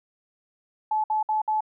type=tone bursts; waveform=sine; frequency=862 Hz; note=A5; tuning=36 cents flat; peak=-21 dBFS; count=4; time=0.91-1.607 s; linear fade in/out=5 ms; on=130 ms; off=59 ms; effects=none